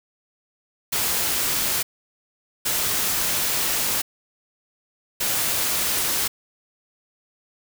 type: noise bursts at uneven times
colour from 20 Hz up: white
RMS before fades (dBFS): -23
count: 3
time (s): 0.92-1.83 / 2.65-4.02 / 5.2-6.28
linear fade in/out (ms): 10
effects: none

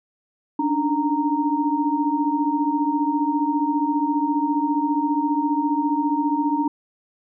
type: tone cluster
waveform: sine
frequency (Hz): 285.9 / 300.7 / 928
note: D4 / D4 / A#5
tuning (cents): -46 / +41 / -8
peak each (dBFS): -23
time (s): 0.59-6.68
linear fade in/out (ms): 5
effects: none

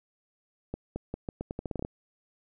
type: accelerating click train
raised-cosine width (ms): 2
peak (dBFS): -20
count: 13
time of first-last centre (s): 0.74-1.849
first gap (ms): 220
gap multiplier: 0.82
effects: none

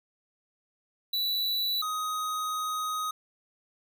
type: tone pair in turn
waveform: square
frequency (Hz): 3951 / 1253.9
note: B7 / D#6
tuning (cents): 0 / +13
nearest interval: octave + minor sixth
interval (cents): 1987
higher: first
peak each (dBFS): -27 / -30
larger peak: first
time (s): 1.13-1.82 / 1.82-3.11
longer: second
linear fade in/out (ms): 5
effects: none

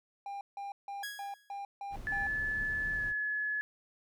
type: tone bursts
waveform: triangle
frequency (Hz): 800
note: G5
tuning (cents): +35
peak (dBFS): -36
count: 7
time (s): 0.26-2.27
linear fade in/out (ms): 2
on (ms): 150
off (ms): 160
type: tone with exponential decay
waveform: sawtooth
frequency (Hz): 1661.2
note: G#6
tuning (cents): 0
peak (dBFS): -32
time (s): 1.03-1.59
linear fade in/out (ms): 5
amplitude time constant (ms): 120
type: noise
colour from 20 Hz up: brown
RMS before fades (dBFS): -44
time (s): 1.9-3.14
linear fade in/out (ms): 50
type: tone with pitch glide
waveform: sine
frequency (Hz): 1728 to 1705.2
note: A6 to G#6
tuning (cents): -32 to +45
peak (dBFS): -31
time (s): 2.07-3.61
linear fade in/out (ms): 0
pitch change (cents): -23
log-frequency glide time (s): 2.95-3.01
effects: none

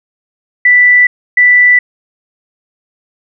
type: tone pair in turn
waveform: sine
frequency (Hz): 1975.5 / 1975.5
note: B6 / B6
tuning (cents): 0 / 0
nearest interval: unison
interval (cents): 0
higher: neither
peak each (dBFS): -3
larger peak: neither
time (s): 0.65-1.07 / 1.37-1.79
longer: neither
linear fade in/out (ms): 5
effects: none

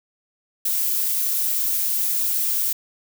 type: noise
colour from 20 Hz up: violet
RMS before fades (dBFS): -22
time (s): 0.65-2.73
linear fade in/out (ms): 5
effects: none

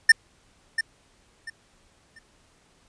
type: tone with echo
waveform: square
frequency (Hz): 1800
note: A6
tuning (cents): +39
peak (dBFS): -10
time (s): 0.09-0.12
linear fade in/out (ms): 5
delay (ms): 690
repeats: 3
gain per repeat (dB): -12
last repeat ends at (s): 2.19
effects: pink hiss -61 dBFS RMS until 2.88 s + resampled to 22050 Hz

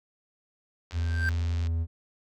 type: tone with exponential growth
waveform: triangle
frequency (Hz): 1568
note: G6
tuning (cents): 0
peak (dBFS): -22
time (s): 0.91-1.29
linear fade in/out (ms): 0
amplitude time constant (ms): 81
type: click train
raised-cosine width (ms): 0.2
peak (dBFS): -27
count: 70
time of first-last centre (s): 0.91-1.671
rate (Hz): 90.7
type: tone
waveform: triangle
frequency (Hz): 82.4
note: E2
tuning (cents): 0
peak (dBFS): -23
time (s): 0.92-1.87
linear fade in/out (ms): 50
effects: none

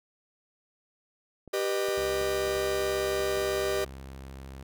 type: clicks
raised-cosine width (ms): 2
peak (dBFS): -33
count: 10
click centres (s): 1.477 / 1.886 / 1.985 / 2.213 / 2.474 / 2.567 / 2.809 / 3.201 / 3.375 / 3.418
type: chord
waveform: 45% pulse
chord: G augmented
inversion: none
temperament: just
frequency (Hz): 392 / 490 / 612.5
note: G4 / B4 / D#5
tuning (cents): 0 / -14 / -27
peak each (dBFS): -29 / -34 / -32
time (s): 1.53-3.85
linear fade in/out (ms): 10
type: tone with pitch glide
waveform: sawtooth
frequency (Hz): 67.5 to 66.92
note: C#2 to C2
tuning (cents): -45 to +40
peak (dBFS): -37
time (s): 1.97-4.63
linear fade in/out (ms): 5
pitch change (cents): -15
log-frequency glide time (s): 2.95-3.75
effects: none

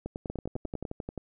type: two click trains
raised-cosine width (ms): 2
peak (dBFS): -22 / -21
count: 11 / 9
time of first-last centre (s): 0.3-1.177 / 0.06-0.852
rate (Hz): 11.4 / 10.1
effects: none

